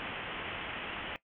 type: low-pass noise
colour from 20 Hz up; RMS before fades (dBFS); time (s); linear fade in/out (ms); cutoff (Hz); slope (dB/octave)
white; -40; 0-1.16; 0; 3200; 96
effects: noise-tail reverb RT60 0.1 s tail -18 dB re dry